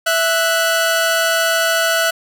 sawtooth tone pair together, 659.3 / 1480 Hz, E5 / F#6, 0 / 0 cents, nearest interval octave + major second, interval 1400 cents, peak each -13 dBFS, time 0.06-2.11 s, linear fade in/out 10 ms, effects none

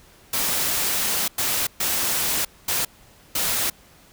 white noise bursts at uneven times, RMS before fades -23 dBFS, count 5, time 0.33-1.28 / 1.38-1.67 / 1.8-2.45 / 2.68-2.85 / 3.35-3.7 s, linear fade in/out 5 ms, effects pink hiss -52 dBFS RMS until 4.12 s

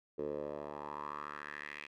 10% pulse tone with band-pass filter sweep, 73.6 Hz, D2, 4 cents sharp, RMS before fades -43 dBFS, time 0.18-1.87 s, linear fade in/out 10 ms, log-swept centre 430 to 2400 Hz, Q 3.9, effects none

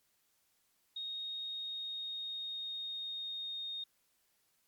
sine tone with pitch glide, 3729 to 3699 Hz, A#7 to A#7, 0 to -14 cents, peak -38 dBFS, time 0.96-3.84 s, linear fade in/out 5 ms, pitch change -14 cents, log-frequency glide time 1.39-3.68 s, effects white hiss -75 dBFS RMS until 4.67 s + MP3 96 kbps

